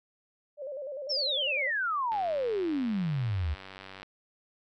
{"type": "tone with vibrato", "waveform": "sine", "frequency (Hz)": 559, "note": "C#5", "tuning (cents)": 14, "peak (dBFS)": -35, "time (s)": [0.57, 1.72], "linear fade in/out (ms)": 50, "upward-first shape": "square", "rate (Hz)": 10, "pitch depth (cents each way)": 92}
{"type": "exponential sweep", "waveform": "sine", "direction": "down", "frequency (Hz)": [5560, 69.9], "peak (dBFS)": -27, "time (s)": [1.09, 3.55], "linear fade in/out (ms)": 20}
{"type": "click train", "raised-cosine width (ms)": 0.3, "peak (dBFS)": -28, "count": 184, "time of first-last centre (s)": [2.12, 4.03], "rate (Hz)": 95.8}
{"effects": []}